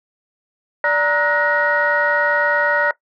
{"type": "tone cluster", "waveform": "sine", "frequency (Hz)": [586, 937, 1292, 1456, 1885], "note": ["D5", "A#5", "E6", "F#6", "A#6"], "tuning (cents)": [-4, 9, -35, -28, 19], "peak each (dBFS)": [-19, -21, -28, -19, -20], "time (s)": [0.84, 2.91], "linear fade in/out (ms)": 2, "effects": ["noise-tail reverb RT60 0.1 s tail -18 dB re dry", "tanh soft clip ceiling -5 dBFS"]}